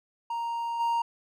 triangle tone with level steps, 932.3 Hz, A#5, in tune, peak -27 / -22 dBFS, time 0.3-1.02 s, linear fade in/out 5 ms, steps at 0.79 s, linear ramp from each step 20 ms, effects none

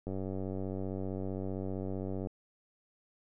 click train, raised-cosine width 2 ms, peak -25 dBFS, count 211, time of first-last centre 0.07-2.271 s, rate 95.4 Hz, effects none

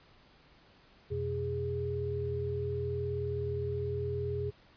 sine tone cluster, 88.2 / 127.4 / 411.8 Hz, F2 / C3 / G#4, +18 / -46 / -15 cents, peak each -37 / -37 / -34 dBFS, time 1.1-4.51 s, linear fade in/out 20 ms, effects pink hiss -61 dBFS RMS until 4.76 s + resampled to 11025 Hz

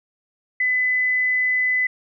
sine tone, 2008 Hz, B6, 28 cents sharp, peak -17 dBFS, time 0.6-1.87 s, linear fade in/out 5 ms, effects none

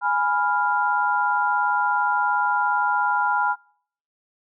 sine chord, F diminished, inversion first, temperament equal, 830.6 / 987.8 / 1396.9 Hz, Ab5 / Cb6 / F6, 0 / 0 / 0 cents, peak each -23 dBFS, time 0.01-3.56 s, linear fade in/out 50 ms, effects noise-tail reverb RT60 0.6 s tail -26 dB re dry

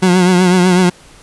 30% pulse tone with vibrato, 181.5 Hz, F#3, 33 cents flat, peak -5 dBFS, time 0.02-0.9 s, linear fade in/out 10 ms, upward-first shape triangle, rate 8 Hz, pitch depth 64 cents each way, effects pink hiss -42 dBFS RMS until 1.22 s + resampled to 24000 Hz

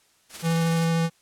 white noise with tremolo, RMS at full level -36 dBFS, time 0.29-0.9 s, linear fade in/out 50 ms, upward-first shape sine, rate 19 Hz, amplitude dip 50%
square tone with vibrato, 165.4 Hz, E3, 6 cents sharp, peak -21 dBFS, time 0.42-1.1 s, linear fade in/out 50 ms, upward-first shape sine, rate 13 Hz, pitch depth 8 cents each way
effects white hiss -62 dBFS RMS until 1.21 s + low-pass 10000 Hz 12 dB/octave

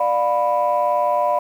sine chord, B diminished, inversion first, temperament just, 592.7 / 711.2 / 987.8 Hz, D5 / F5 / B5, +16 / +31 / 0 cents, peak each -19 / -20 / -19 dBFS, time 0-1.39 s, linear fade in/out 5 ms, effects tanh soft clip ceiling -9 dBFS + 8-bit

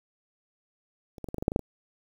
clicks, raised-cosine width 2 ms, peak -30 / -22 / -24 / -20 / -20 / -18 / -8 / -19 / -7 / -24 dBFS, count 10, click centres 1.182 / 1.243 / 1.287 / 1.344 / 1.383 / 1.425 / 1.481 / 1.519 / 1.561 / 1.593 s, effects 8-bit

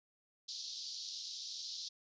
pink band-pass noise, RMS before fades -45 dBFS, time 0.48-1.89 s, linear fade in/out 10 ms, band 3800 to 5800 Hz, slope 48 dB/octave, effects resampled to 16000 Hz

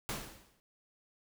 pink noise with exponential decay, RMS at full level -35 dBFS, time 0.09-0.6 s, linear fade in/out 0 ms, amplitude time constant 110 ms, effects none

